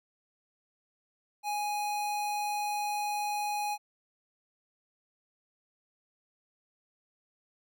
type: tone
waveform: square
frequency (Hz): 830.6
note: G#5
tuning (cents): 0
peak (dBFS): -31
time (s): 1.43-3.78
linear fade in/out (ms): 50
effects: none